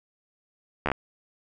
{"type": "slowing click train", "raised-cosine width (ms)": 0.5, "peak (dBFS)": -10, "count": 5, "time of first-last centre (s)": [0.86, 0.917], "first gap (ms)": 13, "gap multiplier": 1.06, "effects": []}